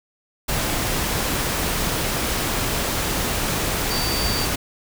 sine tone in noise, 4623 Hz, D8, 28 cents flat, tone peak -26 dBFS, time 3.9-4.46 s, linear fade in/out 10 ms, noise pink, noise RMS -23 dBFS, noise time 0.48-4.56 s, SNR -6 dB, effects none

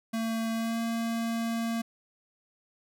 square tone with pitch glide, 225.8 to 229.3 Hz, A3 to A#3, +45 to -28 cents, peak -29 dBFS, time 0.13-1.82 s, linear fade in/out 10 ms, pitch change +27 cents, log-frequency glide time 0.55-0.79 s, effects none

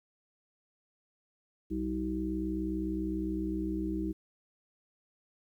harmonic tone with a mistuned harmonic, 63.7 Hz, C2, 46 cents flat, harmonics 1 / 3 / 5 / 6, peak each -38 / -37 / -33 / -42 dBFS, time 1.7-4.13 s, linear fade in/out 20 ms, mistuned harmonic 6, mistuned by -18 cents, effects 11-bit

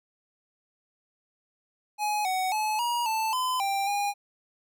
square tone with pitch steps, 840 / 748 / 858 / 954 / 882 / 1017 / 789 / 813 Hz, G#5 / F#5 / A5 / A#5 / A5 / C6 / G5 / G#5, +19 / +19 / -44 / +40 / +4 / -50 / +11 / -37 cents, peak -26 dBFS, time 1.98-4.14 s, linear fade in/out 50 ms, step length 270 ms, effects none

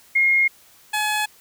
sine / 15% pulse tone pair in turn, 2143 / 848.6 Hz, C7 / G#5, +41 / +37 cents, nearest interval octave + major third, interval 1604 cents, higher first, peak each -14 dBFS, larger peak neither, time 0.15-0.48 / 0.93-1.26 s, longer neither, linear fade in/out 10 ms, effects white hiss -52 dBFS RMS until 1.4 s

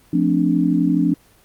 sine chord, D minor seventh, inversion first, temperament equal, 174.61 / 220 / 261.6 / 293.7 Hz, F3 / A3 / C4 / D4, 0 / 0 / 0 / 0 cents, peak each -19 / -24 / -20 / -18 dBFS, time 0.13-1.14 s, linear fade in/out 5 ms, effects pink hiss -53 dBFS RMS until 1.44 s + Opus 24 kbps

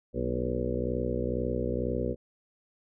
harmonic tone with a mistuned harmonic, 62.1 Hz, B1, 10 cents sharp, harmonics 1 / 2 / 3 / 4 / 5 / 6 / 7 / 8 / 9, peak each -35 / -36 / -40 / -35 / -39 / -36 / -37 / -34 / -39 dBFS, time 0.13-2.16 s, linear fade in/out 50 ms, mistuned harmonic 4, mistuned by -70 cents, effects none

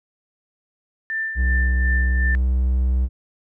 sine tone with tremolo, 1780 Hz, A6, 20 cents sharp, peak -21 dBFS, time 1.1-2.35 s, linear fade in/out 0 ms, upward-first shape sine, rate 2.7 Hz, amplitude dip 55%
triangle tone, 63.4 Hz, B1, 46 cents sharp, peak -14 dBFS, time 1.35-3.09 s, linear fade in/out 50 ms
effects none

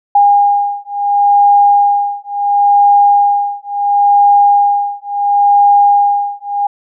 sine beating tone pair, 812 / 812.72 Hz, G#5 / G#5, -39 / -38 cents, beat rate 0.72 Hz, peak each -10 dBFS, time 0.15-6.67 s, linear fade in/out 5 ms, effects none

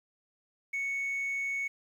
sine tone, 2217 Hz, C#7, in tune, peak -28 dBFS, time 0.73-1.68 s, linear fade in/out 10 ms, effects tanh soft clip ceiling -29 dBFS + 10-bit

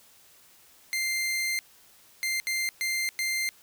sawtooth tone bursts at uneven times, 2093 Hz, C7, in tune, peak -23 dBFS, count 5, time 0.93-1.59 / 2.23-2.4 / 2.47-2.69 / 2.81-3.09 / 3.19-3.49 s, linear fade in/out 0 ms, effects white hiss -57 dBFS RMS until 3.62 s

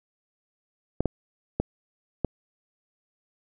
clicks, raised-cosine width 2 ms, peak -10 dBFS, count 4, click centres 1.006 / 1.057 / 1.6 / 2.247 s, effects none

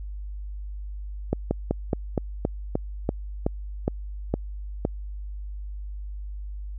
slowing click train, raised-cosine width 2 ms, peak -9 dBFS, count 12, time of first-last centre 1.33-4.851 s, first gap 180 ms, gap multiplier 1.11, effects added 50 Hz sine -32 dBFS peak until 6.78 s

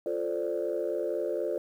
sine chord, D minor seventh, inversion first, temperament equal, 349.2 / 440 / 523.3 / 587.3 Hz, F4 / A4 / C5 / D5, 0 / 0 / 0 / 0 cents, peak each -33 dBFS, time 0.06-1.58 s, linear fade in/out 2 ms, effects tanh soft clip ceiling -20 dBFS + 10-bit

